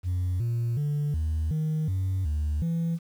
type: tone with pitch steps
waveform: sine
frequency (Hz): 90.3 / 117.7 / 146.5 / 78.7 / 155.9 / 94.5 / 75.2 / 166.9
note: F#2 / A#2 / D3 / D#2 / D#3 / F#2 / D2 / E3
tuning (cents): -42 / +17 / -4 / +20 / +4 / +37 / +42 / +22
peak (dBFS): -22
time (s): 0.03-2.99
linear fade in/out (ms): 50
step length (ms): 370
effects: tanh soft clip ceiling -23 dBFS + 9-bit